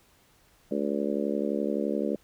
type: harmonic tone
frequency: 71.7 Hz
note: D2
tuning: 41 cents flat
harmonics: 3 / 4 / 5 / 6 / 7 / 8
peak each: -31 / -32 / -33 / -34 / -34 / -35 dBFS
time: 0.71-2.16 s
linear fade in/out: 5 ms
effects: pink hiss -62 dBFS RMS until 2.23 s